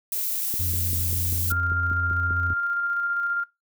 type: noise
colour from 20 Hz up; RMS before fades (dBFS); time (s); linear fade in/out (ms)
violet; -27; 0.12-1.52; 2
type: click train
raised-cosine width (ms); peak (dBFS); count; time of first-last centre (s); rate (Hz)
3; -23; 11; 0.54-2.505; 5.09
type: tone with vibrato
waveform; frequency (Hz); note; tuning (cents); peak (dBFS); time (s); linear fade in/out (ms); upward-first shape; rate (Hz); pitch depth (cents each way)
triangle; 87.2; F2; -2; -24; 0.59-2.54; 10; square; 20; 12
type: tone with tremolo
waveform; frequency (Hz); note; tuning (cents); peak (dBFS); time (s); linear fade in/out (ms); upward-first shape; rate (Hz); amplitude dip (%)
sine; 1396.9; F6; 0; -22; 1.5-3.44; 10; square; 15; 25
effects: noise-tail reverb RT60 0.2 s tail -20 dB re dry